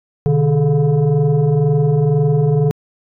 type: tone with frequency modulation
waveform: sine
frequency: 151.5 Hz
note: D#3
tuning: 46 cents flat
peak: -10 dBFS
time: 0.26-2.71 s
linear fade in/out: 0 ms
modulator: 281 Hz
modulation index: 0.97
effects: tanh soft clip ceiling -6 dBFS